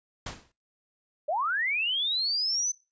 pink noise with exponential decay, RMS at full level -32 dBFS, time 0.26-0.52 s, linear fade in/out 5 ms, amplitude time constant 55 ms
sine linear sweep, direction up, 550 to 6160 Hz, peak -25 dBFS, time 1.28-2.72 s, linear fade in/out 10 ms
effects noise-tail reverb RT60 0.3 s tail -23 dB re dry + resampled to 16000 Hz

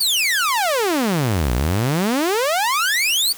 sawtooth exponential two-way sweep, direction down then up, 4728 to 57.3 to 4728 Hz, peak -13 dBFS, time 0-3.33 s, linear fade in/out 10 ms, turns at 1.53 s, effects white hiss -38 dBFS RMS until 3.37 s

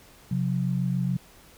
sine tone pair together, 132.94 / 180 Hz, C3 / F#3, +28 / -47 cents, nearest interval perfect fourth, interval 525 cents, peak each -26 dBFS, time 0.31-1.17 s, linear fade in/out 5 ms, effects pink hiss -53 dBFS RMS until 1.57 s

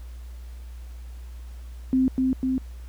sine tone with echo, 260 Hz, C4, 11 cents flat, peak -17 dBFS, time 1.93-2.08 s, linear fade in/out 0 ms, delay 250 ms, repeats 2, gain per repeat -2 dB, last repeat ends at 2.58 s, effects added 60 Hz sine -36 dBFS peak until 2.88 s + pink hiss -56 dBFS RMS until 2.88 s

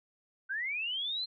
sine linear sweep, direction up, 1494 to 4178 Hz, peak -32 dBFS, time 0.49-1.26 s, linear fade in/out 20 ms, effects none

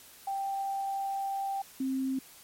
sine tone pair in turn, 785 / 264.5 Hz, G5 / C4, +2 / +19 cents, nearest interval octave + perfect fifth, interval 1883 cents, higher first, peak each -30 / -28 dBFS, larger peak second, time 0.27-1.62 / 1.8-2.19 s, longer first, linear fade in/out 5 ms, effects white hiss -53 dBFS RMS until 2.43 s + MP3 64 kbps

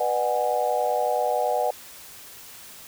sine chord, G# half-diminished seventh, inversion first, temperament equal with one note detuned, 493.9 / 601.4 / 740 / 830.6 Hz, B4 / D5 / F#5 / G#5, 0 / +41 / 0 / 0 cents, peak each -27 / -26 / -25 / -29 dBFS, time 0-1.71 s, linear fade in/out 5 ms, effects white hiss -44 dBFS RMS until 2.87 s

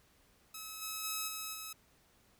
5% pulse tone with level steps, 1287 Hz, E6, 42 cents flat, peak -32 / -27 / -24 / -28 / -31 dBFS, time 0.54-1.73 s, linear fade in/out 5 ms, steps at 0.81 / 1.03 / 1.27 / 1.53 s, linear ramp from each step 20 ms, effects pink hiss -68 dBFS RMS until 2.39 s

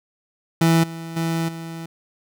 30% pulse tone with level steps, 164.81 Hz, E3, in tune, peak -11 / -28 / -18 / -28 dBFS, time 0.61-1.86 s, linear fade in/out 5 ms, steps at 0.83 / 1.16 / 1.48 s, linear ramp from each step 10 ms, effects none

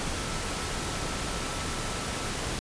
sine tone in noise, 1318.5 Hz, E6, in tune, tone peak -43 dBFS, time 0.16-2.3 s, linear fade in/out 0 ms, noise pink, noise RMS -32 dBFS, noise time 0-2.59 s, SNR -14 dB, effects resampled to 22050 Hz

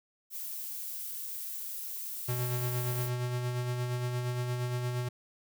violet noise, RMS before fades -39 dBFS, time 0.3-3.11 s, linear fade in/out 50 ms
square tone with tremolo, 123.47 Hz, B2, in tune, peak -30 dBFS, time 2.28-5.09 s, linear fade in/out 10 ms, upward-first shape sine, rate 8.6 Hz, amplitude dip 35%
effects none

